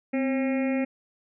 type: harmonic tone with a mistuned harmonic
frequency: 270 Hz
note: C#4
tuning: 45 cents flat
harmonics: 1 / 2 / 3 / 5 / 6 / 7 / 8 / 9 / 10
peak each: -24 / -30 / -40 / -46 / -48 / -41 / -39 / -40 / -51 dBFS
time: 0.13-0.85 s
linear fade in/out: 10 ms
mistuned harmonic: 1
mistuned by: -66 cents
effects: none